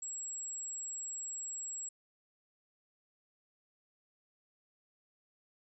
sine tone, 7660 Hz, A#8, 46 cents sharp, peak -39 dBFS, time 0.02-1.89 s, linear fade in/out 5 ms, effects none

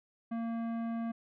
sine tone with tanh clipping, 229.8 Hz, A#3, 25 cents flat, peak -35 dBFS, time 0.31-1.12 s, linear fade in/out 10 ms, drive 14 dB, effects none

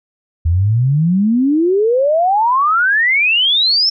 sine exponential sweep, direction up, 79 to 5460 Hz, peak -10 dBFS, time 0.45-3.9 s, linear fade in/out 10 ms, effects none

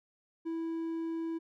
triangle tone, 328.5 Hz, E4, 6 cents flat, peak -31 dBFS, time 0.45-1.39 s, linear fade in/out 20 ms, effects none

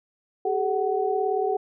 sine tone cluster, 389.9 / 427.9 / 748 Hz, G4 / A4 / F#5, -9 / -48 / +19 cents, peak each -26 dBFS, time 0.45-1.57 s, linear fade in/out 5 ms, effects none

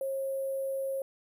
sine tone with sample-and-hold, 540 Hz, C#5, 45 cents flat, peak -30 dBFS, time 0.01-1.02 s, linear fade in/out 2 ms, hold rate 11025 Hz, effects none

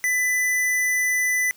square tone, 1997 Hz, B6, 19 cents sharp, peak -20 dBFS, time 0.04-1.51 s, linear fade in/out 0 ms, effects white hiss -54 dBFS RMS until 1.56 s

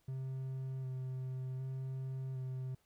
triangle tone with vibrato, 130.81 Hz, C3, in tune, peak -36 dBFS, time 0.08-2.75 s, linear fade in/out 5 ms, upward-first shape square, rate 0.66 Hz, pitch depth 15 cents each way, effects pink hiss -75 dBFS RMS until 2.85 s

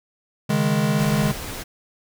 square chord, C# suspended second, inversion none, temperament equal, 138.59 / 155.56 / 207.7 Hz, C#3 / D#3 / G#3, 0 / 0 / 0 cents, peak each -25 / -23 / -22 dBFS, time 0.49-1.32 s, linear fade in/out 10 ms
pink noise, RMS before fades -32 dBFS, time 0.98-1.64 s, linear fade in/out 20 ms
effects none

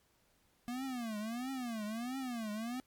square tone with vibrato, 236.7 Hz, A#3, 27 cents sharp, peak -38 dBFS, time 0.68-2.8 s, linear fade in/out 0 ms, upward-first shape triangle, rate 1.5 Hz, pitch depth 240 cents each way, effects pink hiss -72 dBFS RMS until 2.86 s + MP3 96 kbps

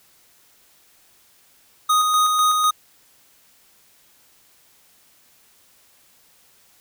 square tone with tremolo, 1244.5 Hz, D#6, in tune, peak -15 dBFS, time 1.89-2.71 s, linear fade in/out 10 ms, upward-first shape square, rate 4 Hz, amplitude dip 30%, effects white hiss -56 dBFS RMS until 6.8 s

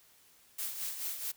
blue noise with tremolo, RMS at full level -36 dBFS, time 0.58-1.32 s, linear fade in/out 10 ms, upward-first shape sine, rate 4.6 Hz, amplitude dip 55%, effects white hiss -63 dBFS RMS until 1.36 s

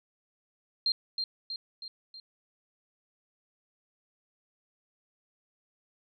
sine tone with echo, 4186 Hz, C8, in tune, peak -24 dBFS, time 0.86-0.92 s, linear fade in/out 2 ms, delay 320 ms, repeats 4, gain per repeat -5 dB, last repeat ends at 2.2 s, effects none

